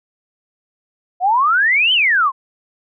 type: exponential two-way sweep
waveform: sine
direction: up then down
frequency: 698.5 to 3128 to 1013 Hz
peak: -11 dBFS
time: 1.2-2.32 s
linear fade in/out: 50 ms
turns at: 1.93 s
effects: none